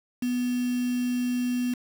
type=tone with quantisation; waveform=sine; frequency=246.9 Hz; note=B3; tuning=in tune; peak=-24 dBFS; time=0.22-1.74 s; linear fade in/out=5 ms; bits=6; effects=none